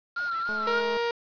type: tone with vibrato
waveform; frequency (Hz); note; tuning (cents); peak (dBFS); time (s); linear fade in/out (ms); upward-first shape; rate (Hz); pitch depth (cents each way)
triangle; 1382; F6; -19; -25; 0.16-0.81; 10; sine; 3.5; 62
type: click train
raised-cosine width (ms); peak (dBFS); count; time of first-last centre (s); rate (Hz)
1; -26; 104; 0.49-0.969; 215
type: tone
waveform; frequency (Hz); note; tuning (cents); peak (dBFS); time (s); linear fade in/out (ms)
sawtooth; 470.2; A#4; +15; -21; 0.67-1.11; 2
effects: resampled to 11025 Hz + 7-bit